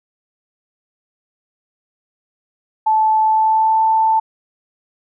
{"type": "tone with pitch glide", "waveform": "sine", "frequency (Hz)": [872, 884.7], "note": ["A5", "A5"], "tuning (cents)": [-16, 9], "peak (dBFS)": -11, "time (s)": [2.86, 4.2], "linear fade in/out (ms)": 10, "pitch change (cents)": 25, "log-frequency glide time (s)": [3.22, 3.83], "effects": []}